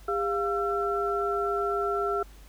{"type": "tone cluster", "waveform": "sine", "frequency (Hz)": [402.4, 697, 1346], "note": ["G4", "F5", "E6"], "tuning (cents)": [45, -4, 36], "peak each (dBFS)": [-28, -32, -29], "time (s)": [0.08, 2.23], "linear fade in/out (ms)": 5, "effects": ["added 50 Hz sine -47 dBFS peak until 2.48 s", "pink hiss -56 dBFS RMS until 2.48 s"]}